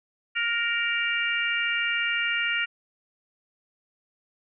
harmonic tone with a mistuned harmonic, 466.2 Hz, A#4, in tune, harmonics 3 / 4 / 5 / 6, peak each -29 / -29 / -29 / -29 dBFS, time 0.35-2.66 s, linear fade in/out 20 ms, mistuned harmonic 3, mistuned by +20 cents, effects none

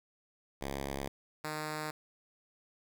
5% pulse tone pair in turn, 69 / 153.61 Hz, C#2 / D#3, -7 / -22 cents, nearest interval octave + major second, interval 1385 cents, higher second, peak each -25 / -25 dBFS, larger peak neither, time 0.61-1.08 / 1.44-1.91 s, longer neither, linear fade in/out 5 ms, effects none

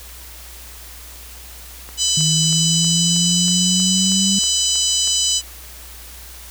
click train, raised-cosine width 0.5 ms, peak -22 dBFS, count 11, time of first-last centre 1.89-5.075 s, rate 3.14 Hz
harmonic tone, 998 Hz, B5, 18 cents sharp, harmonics 3 / 4 / 5 / 6 / 7 / 8, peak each -21 / -24 / -24 / -23 / -24 / -22 dBFS, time 1.97-5.42 s, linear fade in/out 50 ms
sine exponential sweep, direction up, 155.4 to 196 Hz, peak -18 dBFS, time 2.17-4.39 s, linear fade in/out 5 ms
effects added 60 Hz sine -39 dBFS peak until 6.5 s + white hiss -39 dBFS RMS until 6.5 s

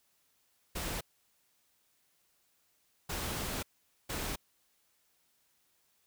pink noise bursts at uneven times, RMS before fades -37 dBFS, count 3, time 0.75-1.01 / 3.09-3.63 / 4.09-4.36 s, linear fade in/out 10 ms, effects white hiss -73 dBFS RMS until 6.06 s

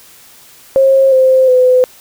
sine tone with pitch steps, 537 / 521.4 / 506.3 Hz, C5 / C5 / B4, +45 / -6 / +43 cents, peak -5 dBFS, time 0.76-1.84 s, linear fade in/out 0 ms, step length 360 ms, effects white hiss -41 dBFS RMS until 2 s

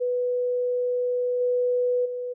sine tone with level steps, 493.9 Hz, B4, in tune, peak -22 / -20 / -28 dBFS, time 0-2.34 s, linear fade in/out 20 ms, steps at 1.4 / 2.05 s, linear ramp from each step 10 ms, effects none

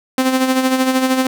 sawtooth tone with tremolo, 260 Hz, C4, 11 cents flat, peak -7 dBFS, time 0.18-1.27 s, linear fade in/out 2 ms, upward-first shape sine, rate 13 Hz, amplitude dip 55%, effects none

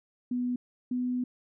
sine tone pair in turn, 246.9 / 249 Hz, B3 / B3, 0 / +14 cents, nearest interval unison, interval 14 cents, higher second, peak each -27 dBFS, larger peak neither, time 0.31-0.56 / 0.91-1.24 s, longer second, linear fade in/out 5 ms, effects none

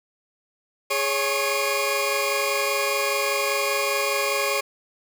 sawtooth tone cluster, 415.9 / 556 / 1087 / 2123 / 2433 Hz, G#4 / C#5 / C#6 / C7 / D#7, +2 / +5 / -34 / +25 / -39 cents, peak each -25 / -22 / -25 / -31 / -24 dBFS, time 0.9-4.61 s, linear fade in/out 10 ms, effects none

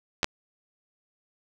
clicks, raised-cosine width 0.2 ms, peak -6 dBFS, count 2, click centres 0.231 / 0.244 s, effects none

